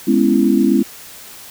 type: chord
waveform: sine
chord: C# minor seventh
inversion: second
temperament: just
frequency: 207.9 / 249.5 / 277.2 / 332.6 Hz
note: G#3 / B3 / C#4 / E4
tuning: +2 / +18 / 0 / +16 cents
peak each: -16 dBFS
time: 0.07-0.83 s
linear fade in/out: 10 ms
effects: white hiss -37 dBFS RMS until 1.5 s